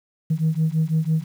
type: beating tone pair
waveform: sine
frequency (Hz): 156 / 162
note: D#3 / E3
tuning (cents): +5 / -30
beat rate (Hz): 6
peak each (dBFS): -20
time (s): 0.3-1.24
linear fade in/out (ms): 10
effects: tanh soft clip ceiling -13 dBFS + 8-bit